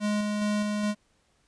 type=tone with tremolo; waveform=square; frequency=208.8 Hz; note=G#3; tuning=10 cents sharp; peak=-25 dBFS; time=0-0.95 s; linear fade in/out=50 ms; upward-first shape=square; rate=2.4 Hz; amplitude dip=25%; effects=pink hiss -68 dBFS RMS until 1.47 s + resampled to 22050 Hz